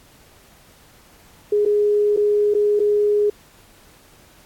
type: tone with dropouts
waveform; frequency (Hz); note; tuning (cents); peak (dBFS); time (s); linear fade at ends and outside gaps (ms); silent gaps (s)
sine; 415.3; G#4; 0; -14; 1.52-3.3; 5; 1.652-1.659 / 2.164-2.172 / 2.54-2.548 / 2.794-2.8
effects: pink hiss -51 dBFS RMS until 4.45 s + AAC 64 kbps